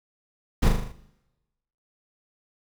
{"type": "noise with echo", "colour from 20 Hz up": "brown", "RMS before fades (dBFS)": -17, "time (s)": [0.62, 0.69], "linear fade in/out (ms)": 10, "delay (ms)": 39, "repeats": 6, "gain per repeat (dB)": -4, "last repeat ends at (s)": 0.924, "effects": ["noise-tail reverb RT60 1.0 s tail -18 dB re dry"]}